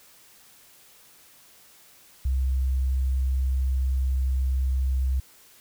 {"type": "tone", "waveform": "sine", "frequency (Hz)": 65.41, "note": "C2", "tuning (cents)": 0, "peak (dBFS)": -21, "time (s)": [2.25, 5.2], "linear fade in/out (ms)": 5, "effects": ["white hiss -54 dBFS RMS until 5.6 s"]}